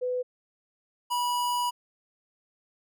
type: tone pair in turn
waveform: sine / square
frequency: 500 / 974.9 Hz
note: B4 / B5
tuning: +21 / -23 cents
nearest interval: octave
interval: 1156 cents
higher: second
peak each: -26 dBFS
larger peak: neither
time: 0.01-0.23 / 1.1-1.71 s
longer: second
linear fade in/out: 20 ms
effects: none